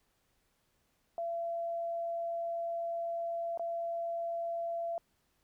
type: tone with dropouts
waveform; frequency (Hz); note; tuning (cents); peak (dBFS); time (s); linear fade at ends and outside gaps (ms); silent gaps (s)
sine; 677; E5; +46; -33; 1.18-4.98; 1; 3.575-3.595
effects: pink hiss -75 dBFS RMS until 5.43 s